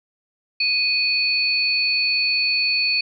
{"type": "tone pair together", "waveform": "sine", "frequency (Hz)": [2489, 4435], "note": ["D#7", "C#8"], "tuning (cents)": [0, 0], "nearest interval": "minor seventh", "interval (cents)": 1000, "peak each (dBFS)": -20, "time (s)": [0.6, 3.01], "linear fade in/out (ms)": 5, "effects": []}